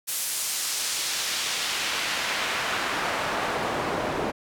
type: noise with band-pass filter sweep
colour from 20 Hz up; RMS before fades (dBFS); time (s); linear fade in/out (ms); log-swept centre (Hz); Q
pink; -28; 0.07-4.32; 20; 11000 to 530; 0.75
effects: none